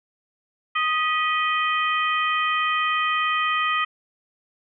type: harmonic tone with a mistuned harmonic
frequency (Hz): 622.3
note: D#5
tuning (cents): 0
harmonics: 2 / 3 / 4 / 5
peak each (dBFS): -22 / -26 / -28 / -30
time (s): 0.75-3.85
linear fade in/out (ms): 10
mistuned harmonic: 3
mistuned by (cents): +70
effects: none